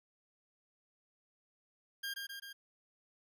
20% pulse tone with echo, 1609 Hz, G6, 45 cents sharp, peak -33 dBFS, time 2.03-2.14 s, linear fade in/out 10 ms, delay 130 ms, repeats 3, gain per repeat -3 dB, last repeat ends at 2.53 s, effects none

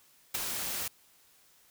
white noise with ADSR envelope, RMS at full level -28 dBFS, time 0.34-0.88 s, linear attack 11 ms, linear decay 7 ms, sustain -7 dB, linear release 4 ms, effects white hiss -63 dBFS RMS until 1.7 s

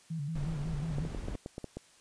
sine tone with vibrato, 152.4 Hz, D#3, 36 cents flat, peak -33 dBFS, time 0.1-1.08 s, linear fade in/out 10 ms, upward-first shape square, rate 5.5 Hz, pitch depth 110 cents each way
brown noise, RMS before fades -39 dBFS, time 0.35-1.36 s, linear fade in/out 5 ms
clicks, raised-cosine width 2 ms, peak -25 dBFS, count 9, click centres 0.984 / 1.051 / 1.148 / 1.284 / 1.352 / 1.461 / 1.581 / 1.643 / 1.77 s
effects white hiss -61 dBFS RMS until 2 s + resampled to 22050 Hz

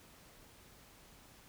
silence, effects pink hiss -60 dBFS RMS until 1.48 s

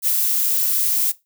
violet noise with ADSR envelope, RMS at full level -17 dBFS, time 0.02-1.12 s, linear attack 51 ms, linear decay 40 ms, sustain -2 dB, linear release 11 ms, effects noise-tail reverb RT60 0.2 s tail -18 dB re dry

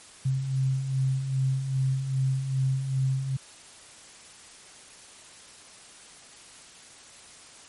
sine beating tone pair, 130.81 / 133.31 Hz, C3 / C3, 0 / +33 cents, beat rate 2.5 Hz, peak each -32 / -24 dBFS, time 0.25-3.37 s, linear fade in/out 10 ms, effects white hiss -49 dBFS RMS until 7.68 s + MP3 48 kbps

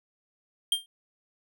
square tone with exponential decay, 3190 Hz, G7, 30 cents sharp, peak -19 dBFS, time 0.72-0.86 s, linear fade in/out 2 ms, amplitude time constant 29 ms, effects none

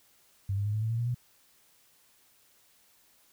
sine tone with pitch steps, 98 / 101.16 / 104.43 / 107.8 / 111.28 / 114.87 / 118.58 / 122.41 Hz, G2 / G#2 / G#2 / A2 / A2 / A#2 / A#2 / B2, 0 / -45 / +10 / -35 / +20 / -25 / +30 / -15 cents, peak -27 dBFS, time 0.49-1.146 s, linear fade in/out 5 ms, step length 82 ms, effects white hiss -64 dBFS RMS until 3.32 s

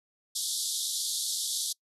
pink band-pass noise, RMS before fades -32 dBFS, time 0.35-1.73 s, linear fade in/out 10 ms, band 3400 to 12000 Hz, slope 96 dB/octave, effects noise-tail reverb RT60 0.1 s tail -25 dB re dry

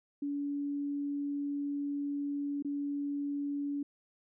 sine tone with dropouts, 285.5 Hz, D4, 49 cents flat, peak -32 dBFS, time 0.22-3.83 s, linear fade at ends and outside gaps 5 ms, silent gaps 2.625-2.647 s, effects none

